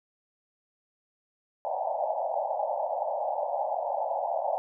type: band-pass noise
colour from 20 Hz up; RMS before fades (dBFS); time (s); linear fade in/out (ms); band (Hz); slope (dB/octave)
pink; -30; 1.65-4.58; 0; 560 to 890; 96
effects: none